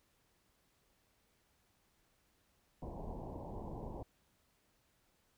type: low-pass noise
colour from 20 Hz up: pink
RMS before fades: -45 dBFS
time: 2.82-4.03 s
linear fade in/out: 5 ms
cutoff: 1000 Hz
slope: 96 dB/octave
effects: pink hiss -75 dBFS RMS until 5.37 s